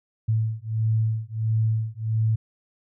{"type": "beating tone pair", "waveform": "sine", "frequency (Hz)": [110, 111.5], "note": ["A2", "A2"], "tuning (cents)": [0, 23], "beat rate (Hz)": 1.5, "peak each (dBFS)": -24, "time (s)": [0.28, 2.36], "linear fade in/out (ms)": 10, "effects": []}